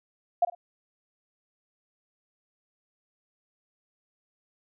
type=tone with echo; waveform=sine; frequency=698.5 Hz; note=F5; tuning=in tune; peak=-17 dBFS; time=0.42-0.45 s; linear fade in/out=5 ms; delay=50 ms; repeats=2; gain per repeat=-14 dB; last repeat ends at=0.55 s; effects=none